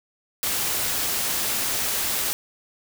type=noise; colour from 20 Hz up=white; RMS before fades=-25 dBFS; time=0.43-2.33 s; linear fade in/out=0 ms; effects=none